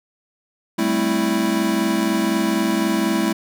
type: chord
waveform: square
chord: A minor seventh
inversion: third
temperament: equal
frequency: 196 / 220 / 261.6 / 329.6 Hz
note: G3 / A3 / C4 / E4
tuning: 0 / 0 / 0 / 0 cents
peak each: -25 / -23 / -27 / -22 dBFS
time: 0.78-3.33 s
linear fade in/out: 10 ms
effects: none